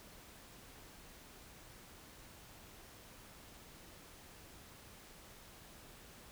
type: silence
effects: pink hiss -57 dBFS RMS until 6.31 s